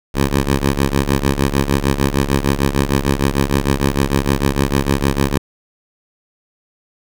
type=ring-modulated tone; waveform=10% pulse; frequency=69.4 Hz; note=C#2; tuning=3 cents sharp; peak=-3 dBFS; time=0.14-5.38 s; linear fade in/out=5 ms; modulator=31.4 Hz; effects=none